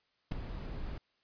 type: noise with ADSR envelope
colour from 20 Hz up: brown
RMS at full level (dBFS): -28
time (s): 0.31-0.98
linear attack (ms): 9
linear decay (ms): 7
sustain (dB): -12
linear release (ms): 5
effects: white hiss -75 dBFS RMS until 1.23 s + resampled to 11025 Hz